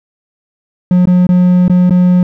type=tone with dropouts; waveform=triangle; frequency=180 Hz; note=F#3; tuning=47 cents flat; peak=-3 dBFS; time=0.91-2.23 s; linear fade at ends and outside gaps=2 ms; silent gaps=1.056-1.072 / 1.268-1.29 / 1.681-1.697 / 1.896-1.907 s; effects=none